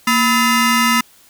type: ring-modulated tone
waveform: 20% pulse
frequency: 762 Hz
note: G5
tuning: 49 cents flat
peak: -4 dBFS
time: 0.07-1.01 s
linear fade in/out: 5 ms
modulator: 529 Hz
effects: white hiss -49 dBFS RMS until 1.29 s